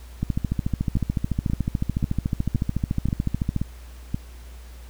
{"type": "two click trains", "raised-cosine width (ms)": 5, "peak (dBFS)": [-11, -10], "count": [7, 47], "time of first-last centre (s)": [[0.97, 4.145], [0.23, 3.563]], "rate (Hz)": [1.89, 13.8], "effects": ["added 60 Hz sine -39 dBFS peak until 4.89 s", "pink hiss -51 dBFS RMS until 4.89 s"]}